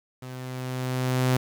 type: tone with level ramp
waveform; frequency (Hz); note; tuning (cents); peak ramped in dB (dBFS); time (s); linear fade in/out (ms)
sawtooth; 128; C3; -38; -33 to -15; 0.22-1.37; 5
effects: 9-bit